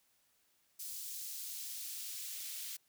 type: noise with high-pass filter sweep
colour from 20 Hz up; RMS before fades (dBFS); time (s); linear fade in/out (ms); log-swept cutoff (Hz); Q
white; -44; 0.79-2.77; 10; 5400 to 2800; 0.84
effects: white hiss -74 dBFS RMS until 2.88 s